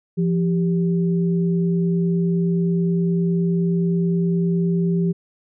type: tone pair together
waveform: sine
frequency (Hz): 172 / 393.6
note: F3 / G4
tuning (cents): -26 / +7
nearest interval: octave + major second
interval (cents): 1433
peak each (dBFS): -17 / -25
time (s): 0.17-5.13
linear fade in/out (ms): 20
effects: none